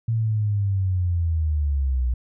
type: linear sweep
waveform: sine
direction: down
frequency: 115.1 to 59.7 Hz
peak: -19 dBFS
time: 0.08-2.14 s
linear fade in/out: 5 ms
effects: none